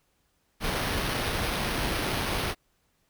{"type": "noise with sample-and-hold", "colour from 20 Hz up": "pink", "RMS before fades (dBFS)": -29, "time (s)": [0.6, 2.55], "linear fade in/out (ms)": 50, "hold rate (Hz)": 7350, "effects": ["pink hiss -71 dBFS RMS until 3.09 s"]}